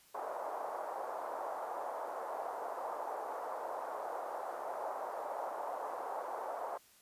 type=band-pass noise; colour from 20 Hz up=pink; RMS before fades=-41 dBFS; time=0.14-6.78 s; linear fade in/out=10 ms; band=580 to 1000 Hz; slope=24 dB/octave; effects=white hiss -64 dBFS RMS until 7.01 s + resampled to 32000 Hz